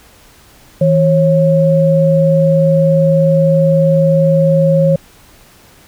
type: tone pair together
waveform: sine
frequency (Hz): 161.8 / 545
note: E3 / C#5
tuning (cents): -32 / -29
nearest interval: octave + major sixth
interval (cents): 2103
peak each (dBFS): -10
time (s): 0.81-4.96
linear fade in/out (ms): 5
effects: pink hiss -44 dBFS RMS until 5.87 s